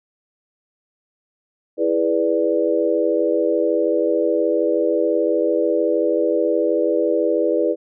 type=chord; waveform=sine; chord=E dominant seventh; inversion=none; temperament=equal; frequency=329.6 / 415.3 / 493.9 / 587.3 Hz; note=E4 / G#4 / B4 / D5; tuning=0 / 0 / 0 / 0 cents; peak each=-21 / -22 / -20 / -22 dBFS; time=1.77-7.76 s; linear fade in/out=50 ms; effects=none